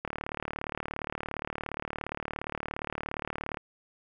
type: click train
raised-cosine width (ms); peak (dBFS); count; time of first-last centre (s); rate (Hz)
0.5; -18; 132; 0.05-3.572; 37.2
effects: none